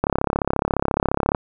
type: click train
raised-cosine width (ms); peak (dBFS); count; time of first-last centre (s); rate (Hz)
1; -4; 46; 0.04-1.348; 34.4
effects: none